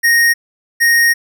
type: tone pair in turn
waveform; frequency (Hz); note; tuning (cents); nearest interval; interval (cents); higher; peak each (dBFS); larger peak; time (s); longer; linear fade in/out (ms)
square; 1863 / 1863; A#6 / A#6; -2 / -2; unison; 0; neither; -9; neither; 0.03-0.34 / 0.8-1.14; second; 20
effects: none